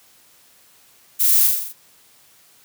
violet noise with echo, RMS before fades -17 dBFS, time 1.19-1.48 s, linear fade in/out 20 ms, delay 42 ms, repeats 6, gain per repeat -3 dB, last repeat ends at 1.732 s, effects white hiss -53 dBFS RMS until 2.64 s + high-pass 60 Hz 12 dB/octave

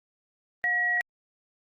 sine tone pair together, 716.9 / 1914 Hz, F5 / A#6, +45 / +45 cents, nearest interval octave + perfect fourth, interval 1700 cents, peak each -34 / -23 dBFS, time 0.64-1.01 s, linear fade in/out 0 ms, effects Opus 24 kbps

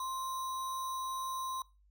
sine tone with sample-and-hold, 1049 Hz, C6, 4 cents sharp, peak -35 dBFS, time 0-1.62 s, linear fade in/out 2 ms, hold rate 4900 Hz, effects noise-tail reverb RT60 0.3 s tail -22 dB re dry + added 50 Hz sine -63 dBFS peak until 1.9 s

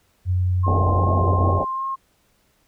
sine tone, 91.1 Hz, F#2, 26 cents flat, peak -17 dBFS, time 0.25-1.62 s, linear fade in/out 50 ms
sine tone with vibrato, 1063 Hz, C6, 27 cents sharp, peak -23 dBFS, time 0.63-1.96 s, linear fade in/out 20 ms, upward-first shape sine, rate 2.6 Hz, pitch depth 17 cents each way
white low-pass noise, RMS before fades -24 dBFS, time 0.66-1.65 s, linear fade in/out 20 ms, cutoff 820 Hz, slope 96 dB/octave
effects pink hiss -63 dBFS RMS until 2.67 s

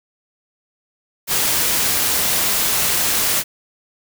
white noise, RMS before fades -18 dBFS, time 1.27-3.44 s, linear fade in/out 50 ms, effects none

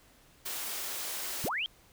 white high-pass noise, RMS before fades -37 dBFS, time 0.45-1.49 s, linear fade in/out 10 ms, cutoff 280 Hz, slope 24 dB/octave
sine linear sweep, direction up, 65.41 to 3290 Hz, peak -30 dBFS, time 1.44-1.66 s, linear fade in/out 0 ms
effects pink hiss -61 dBFS RMS until 1.92 s

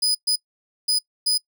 35% pulse tone bursts at uneven times, 4978 Hz, D#8, in tune, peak -16 dBFS, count 4, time 0.02-0.15 / 0.27-0.36 / 0.88-0.99 / 1.26-1.38 s, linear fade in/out 10 ms, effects noise-tail reverb RT60 0.1 s tail -24 dB re dry

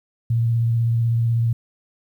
sine tone with vibrato, 116.1 Hz, A#2, 7 cents flat, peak -16 dBFS, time 0.3-1.53 s, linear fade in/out 5 ms, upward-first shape sine, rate 16 Hz, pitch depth 21 cents each way, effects 9-bit

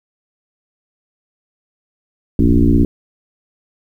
sine tone with frequency modulation, 155.56 Hz, D#3, in tune, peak -8 dBFS, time 2.39-2.85 s, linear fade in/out 2 ms, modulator 58.9 Hz, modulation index 2.9, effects 8-bit

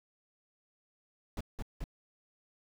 brown noise bursts, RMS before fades -37 dBFS, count 3, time 1.37-1.841 s, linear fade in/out 2 ms, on 37 ms, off 180 ms, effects none

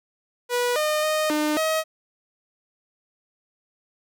sawtooth tone with pitch steps, 488.1 / 610 / 618 / 302.6 / 634 Hz, B4 / D#5 / D#5 / D#4 / D#5, -20 / -34 / -12 / -48 / +32 cents, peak -17 dBFS, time 0.49-1.84 s, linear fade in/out 50 ms, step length 270 ms, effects none

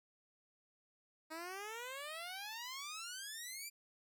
10% pulse exponential sweep, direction up, 311.1 to 2402 Hz, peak -36 dBFS, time 1.3-3.7 s, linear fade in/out 20 ms, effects none

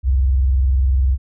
sine tone with vibrato, 65.41 Hz, C2, in tune, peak -12 dBFS, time 0.03-1.18 s, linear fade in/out 50 ms, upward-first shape sine, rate 20 Hz, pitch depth 280 cents each way, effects none

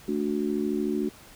sine chord, D major, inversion second, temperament just, 220.2 / 293.7 / 367.1 Hz, A3 / D4 / F#4, +2 / 0 / -14 cents, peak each -29 dBFS, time 0.08-1.09 s, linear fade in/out 5 ms, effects pink hiss -50 dBFS RMS until 1.35 s

